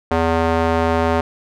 square tone with band-pass filter, 82.41 Hz, E2, in tune, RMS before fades -17 dBFS, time 0.11-1.21 s, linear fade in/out 5 ms, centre 740 Hz, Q 0.88, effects none

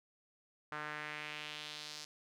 sawtooth tone with band-pass filter sweep, 150.8 Hz, D3, 46 cents sharp, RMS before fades -45 dBFS, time 0.72-2.05 s, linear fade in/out 2 ms, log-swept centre 1400 to 5200 Hz, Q 2.1, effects none

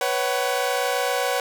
sawtooth chord, B suspended second, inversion none, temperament equal with one note detuned, 493.9 / 554.4 / 754.7 Hz, B4 / C#5 / F#5, 0 / 0 / +34 cents, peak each -22 dBFS, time 0.01-1.4 s, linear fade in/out 2 ms, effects none

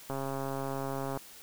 click train, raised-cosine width 1 ms, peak -22 dBFS, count 147, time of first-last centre 0.1-1.174 s, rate 136 Hz, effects white hiss -51 dBFS RMS until 1.42 s

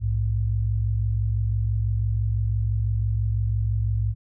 sine tone pair together, 60.32 / 106.3 Hz, B1 / G#2, -40 / +41 cents, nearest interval minor seventh, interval 981 cents, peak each -25 / -22 dBFS, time 0-4.15 s, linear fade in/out 50 ms, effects none

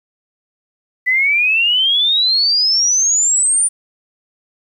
sine exponential sweep, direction up, 1975.5 to 9397 Hz, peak -11 dBFS, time 1.06-3.69 s, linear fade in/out 20 ms, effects 8-bit

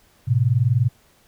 sine tone pair together, 110 / 130.04 Hz, A2 / C3, 0 / -10 cents, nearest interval minor third, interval 290 cents, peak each -18 dBFS, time 0.27-0.89 s, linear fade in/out 20 ms, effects pink hiss -57 dBFS RMS until 1.27 s

